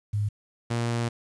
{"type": "tone pair in turn", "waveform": ["sine", "sawtooth"], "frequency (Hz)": [103.83, 117.76], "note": ["G#2", "A#2"], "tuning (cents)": [0, 18], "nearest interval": "major second", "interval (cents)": 218, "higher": "second", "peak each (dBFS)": [-23, -21], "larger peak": "second", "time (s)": [[0.13, 0.29], [0.7, 1.09]], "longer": "second", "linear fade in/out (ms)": 10, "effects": ["resampled to 22050 Hz", "9-bit"]}